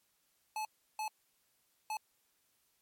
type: tone bursts at uneven times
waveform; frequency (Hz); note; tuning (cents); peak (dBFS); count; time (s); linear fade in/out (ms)
square; 862; A5; -36; -36; 3; 0.56-0.65 / 0.99-1.08 / 1.9-1.97; 2
effects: white hiss -75 dBFS RMS until 2.81 s + MP3 64 kbps